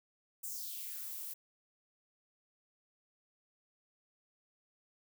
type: noise with high-pass filter sweep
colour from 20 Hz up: violet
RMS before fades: -43 dBFS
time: 0.43-1.34 s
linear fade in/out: 10 ms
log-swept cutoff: 8300 to 450 Hz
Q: 2.8
effects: none